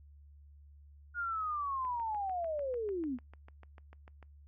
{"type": "linear sweep", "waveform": "sine", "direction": "down", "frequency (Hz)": [1441, 227.1], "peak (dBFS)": -33, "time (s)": [1.14, 3.19], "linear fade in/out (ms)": 50}
{"type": "click train", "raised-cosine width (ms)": 0.5, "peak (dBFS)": -39, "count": 17, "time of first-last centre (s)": [1.85, 4.227], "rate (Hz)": 6.73}
{"effects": ["noise-tail reverb RT60 0.2 s tail -26 dB re dry", "added 72 Hz sine -54 dBFS peak until 4.47 s"]}